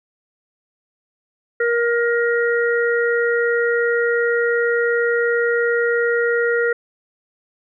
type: harmonic tone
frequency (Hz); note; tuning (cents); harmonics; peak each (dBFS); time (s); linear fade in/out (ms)
471.4; A#4; +19; 1 / 3 / 4; -17 / -22 / -23; 1.6-6.73; 5
effects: none